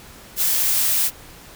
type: noise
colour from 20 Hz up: blue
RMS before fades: -19 dBFS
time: 0.36-1.11 s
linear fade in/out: 50 ms
effects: pink hiss -43 dBFS RMS until 1.55 s